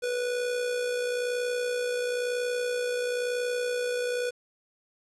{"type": "tone with amplitude modulation", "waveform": "square", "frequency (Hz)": 491.2, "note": "B4", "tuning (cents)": -9, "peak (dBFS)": -26, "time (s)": [0.02, 4.31], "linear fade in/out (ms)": 20, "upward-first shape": "sine", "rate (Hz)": 61, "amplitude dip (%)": 40, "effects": ["resampled to 24000 Hz", "9-bit"]}